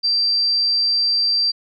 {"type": "tone", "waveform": "sine", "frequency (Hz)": 4699, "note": "D8", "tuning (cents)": 0, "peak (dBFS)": -15, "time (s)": [0.03, 1.52], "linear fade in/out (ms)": 20, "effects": []}